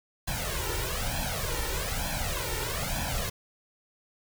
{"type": "noise with flanger", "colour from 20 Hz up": "pink", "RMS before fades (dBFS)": -31, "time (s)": [0.27, 3.3], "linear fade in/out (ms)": 10, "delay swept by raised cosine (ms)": [1.2, 2.2], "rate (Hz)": 1.1, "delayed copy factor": 1, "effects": []}